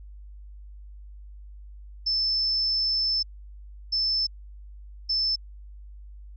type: tone bursts at uneven times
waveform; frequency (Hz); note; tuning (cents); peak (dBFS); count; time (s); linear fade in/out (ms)
sine; 5274; E8; 0; -22; 3; 2.06-3.23 / 3.92-4.27 / 5.09-5.36; 10
effects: added 50 Hz sine -41 dBFS peak until 6.36 s